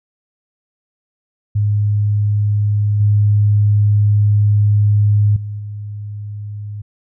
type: tone with level steps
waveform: sine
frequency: 103.83 Hz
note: G#2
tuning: in tune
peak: -12 / -9 / -22 / -24 dBFS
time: 1.55-6.82 s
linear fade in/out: 10 ms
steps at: 3 / 5.36 / 5.59 s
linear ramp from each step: 5 ms
effects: none